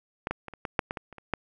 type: clicks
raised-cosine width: 0.5 ms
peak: -14 / -14 / -23 / -27 / -16 / -7 / -16 / -19 / -30 / -29 / -11 dBFS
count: 11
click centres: 0.271 / 0.31 / 0.483 / 0.537 / 0.652 / 0.792 / 0.909 / 0.972 / 1.127 / 1.183 / 1.337 s
effects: none